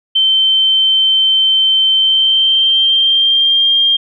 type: tone with pitch glide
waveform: sine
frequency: 3100 to 3204 Hz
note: G7 to G7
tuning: -20 to +37 cents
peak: -8 dBFS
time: 0.15-3.97 s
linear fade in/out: 10 ms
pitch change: +57 cents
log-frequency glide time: 1.95-3.7 s
effects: none